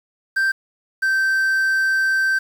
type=tone pair in turn; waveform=triangle; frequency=1568 / 1556.3 Hz; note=G6 / G6; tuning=0 / -13 cents; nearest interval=unison; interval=13 cents; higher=first; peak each=-14 dBFS; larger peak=neither; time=0.36-0.52 / 1.02-2.39 s; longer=second; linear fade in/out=10 ms; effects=7-bit